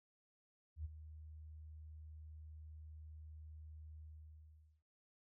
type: tone with ADSR envelope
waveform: sine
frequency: 77.5 Hz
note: D#2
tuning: 6 cents flat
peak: -39 dBFS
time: 0.76-4.83 s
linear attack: 89 ms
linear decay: 21 ms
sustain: -12 dB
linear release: 810 ms
effects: none